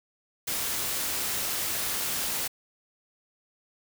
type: noise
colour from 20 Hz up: white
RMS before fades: -30 dBFS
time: 0.47-2.48 s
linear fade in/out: 10 ms
effects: none